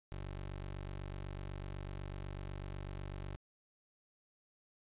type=tone; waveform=20% pulse; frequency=48.04 Hz; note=G1; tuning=34 cents flat; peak=-37 dBFS; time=0.12-3.36 s; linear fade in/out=0 ms; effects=resampled to 8000 Hz